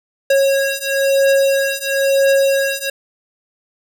square beating tone pair, 547 / 548 Hz, C#5 / C#5, -23 / -20 cents, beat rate 1 Hz, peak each -17 / -16 dBFS, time 0.3-2.9 s, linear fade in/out 5 ms, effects none

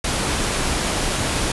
pink low-pass noise, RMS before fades -22 dBFS, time 0.04-1.52 s, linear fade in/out 5 ms, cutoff 11000 Hz, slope 96 dB/octave, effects none

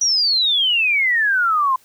sine exponential sweep, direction down, 5920 to 1019 Hz, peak -14 dBFS, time 0.01-1.76 s, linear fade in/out 5 ms, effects white hiss -54 dBFS RMS until 1.84 s

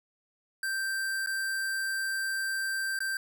square tone with dropouts, 1568 Hz, G6, in tune, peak -30 dBFS, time 0.63-3.17 s, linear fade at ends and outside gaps 2 ms, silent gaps 1.262-1.271 / 2.99-3.004 s, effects none

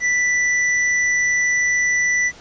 triangle tone with hard clipping, 1975.5 Hz, B6, in tune, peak -17 dBFS, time 0-2.32 s, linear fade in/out 50 ms, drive 18 dB, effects pink hiss -43 dBFS RMS until 2.4 s + resampled to 16000 Hz

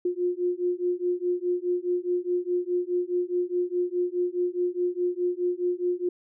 sine beating tone pair, 353.8 / 358.6 Hz, F4 / F4, +23 / +46 cents, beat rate 4.8 Hz, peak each -27 dBFS, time 0.05-6.09 s, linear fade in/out 5 ms, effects none

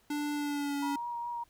square tone with pitch glide, 293.8 to 283.6 Hz, D4 to C#4, +1 to +40 cents, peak -32 dBFS, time 0.1-0.96 s, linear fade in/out 5 ms, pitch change -61 cents, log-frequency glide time 0.34-0.76 s
sine tone with vibrato, 949 Hz, A#5, 31 cents sharp, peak -34 dBFS, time 0.82-1.44 s, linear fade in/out 10 ms, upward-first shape sine, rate 4.8 Hz, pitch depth 14 cents each way
effects pink hiss -67 dBFS RMS until 1.49 s

